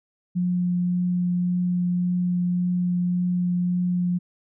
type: tone with vibrato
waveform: sine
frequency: 178.2 Hz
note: F3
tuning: 35 cents sharp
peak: -20 dBFS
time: 0.35-4.19 s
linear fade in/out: 20 ms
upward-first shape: triangle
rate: 1.8 Hz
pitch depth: 9 cents each way
effects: none